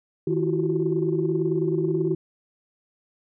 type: tone cluster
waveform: sine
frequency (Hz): 157.7 / 332 / 362.4 / 380.8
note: D#3 / E4 / F#4 / F#4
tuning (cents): +24 / +12 / -36 / +50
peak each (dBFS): -26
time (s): 0.27-2.15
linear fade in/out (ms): 5
effects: tanh soft clip ceiling -11 dBFS